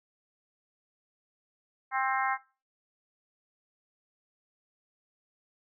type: harmonic tone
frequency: 264.3 Hz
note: C4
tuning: 18 cents sharp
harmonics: 3 / 4 / 5 / 6 / 7 / 8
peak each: -30 / -32 / -34 / -36 / -37 / -38 dBFS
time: 1.91-2.38 s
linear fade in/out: 50 ms
effects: noise-tail reverb RT60 0.3 s tail -17 dB re dry